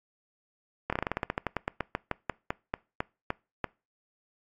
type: slowing click train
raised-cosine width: 0.5 ms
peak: -13 dBFS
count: 23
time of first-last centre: 0.9-3.643 s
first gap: 26 ms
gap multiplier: 1.13
effects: noise-tail reverb RT60 0.3 s tail -24 dB re dry + AAC 48 kbps